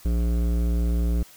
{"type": "tone with hard clipping", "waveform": "sine", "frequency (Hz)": 58.2, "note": "A#1", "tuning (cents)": -2, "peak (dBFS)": -22, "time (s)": [0.05, 1.23], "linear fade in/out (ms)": 5, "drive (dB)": 14, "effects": ["white hiss -50 dBFS RMS until 1.36 s"]}